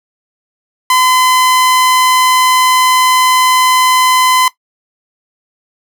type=tone; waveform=sawtooth; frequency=1020 Hz; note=C6; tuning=44 cents flat; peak=-4 dBFS; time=0.9-4.48 s; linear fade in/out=2 ms; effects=noise-tail reverb RT60 0.1 s tail -17 dB re dry